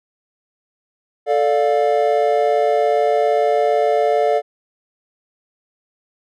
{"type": "chord", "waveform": "triangle", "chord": "D minor", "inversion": "second", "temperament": "just", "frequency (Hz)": [440.5, 587.3, 704.8], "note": ["A4", "D5", "F5"], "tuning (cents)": [2, 0, 16], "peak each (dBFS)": [-16, -16, -16], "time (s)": [1.26, 4.42], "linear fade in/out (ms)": 50, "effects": []}